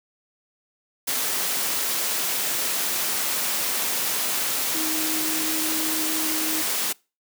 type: tone in noise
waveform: sine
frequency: 314.5 Hz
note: D#4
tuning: 19 cents sharp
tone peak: -29 dBFS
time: 4.74-6.62 s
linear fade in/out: 10 ms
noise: white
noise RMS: -25 dBFS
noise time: 1.07-6.93 s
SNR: -7 dB
effects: noise-tail reverb RT60 0.3 s tail -25 dB re dry + high-pass 200 Hz 12 dB/octave